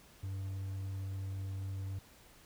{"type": "tone", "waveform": "triangle", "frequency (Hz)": 96.5, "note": "G2", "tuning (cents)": -27, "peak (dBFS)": -35, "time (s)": [0.23, 1.99], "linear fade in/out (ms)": 5, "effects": ["pink hiss -60 dBFS RMS until 2.45 s"]}